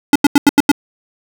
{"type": "tone bursts", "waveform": "square", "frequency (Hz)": 287.2, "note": "D4", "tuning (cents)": -39, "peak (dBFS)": -5, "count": 6, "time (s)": [0.13, 0.716], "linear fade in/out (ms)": 2, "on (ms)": 26, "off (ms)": 86, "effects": []}